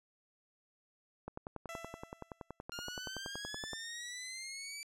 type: click train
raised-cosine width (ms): 1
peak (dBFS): -28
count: 27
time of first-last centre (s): 1.28-3.733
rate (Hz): 10.6
type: tone with exponential decay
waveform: 15% pulse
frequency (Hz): 666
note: E5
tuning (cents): +18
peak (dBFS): -36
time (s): 1.69-2.61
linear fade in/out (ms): 1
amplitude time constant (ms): 200
type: exponential sweep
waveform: 15% pulse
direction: up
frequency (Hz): 1396.9 to 2325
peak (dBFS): -36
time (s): 2.72-4.83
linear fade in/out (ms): 0
effects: low-pass 11000 Hz 12 dB/octave